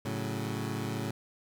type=chord; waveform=20% pulse; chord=F# minor; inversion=first; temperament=equal; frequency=110 / 138.59 / 185 Hz; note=A2 / C#3 / F#3; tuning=0 / 0 / 0 cents; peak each=-30 / -32 / -35 dBFS; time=0.05-1.11 s; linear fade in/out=5 ms; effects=none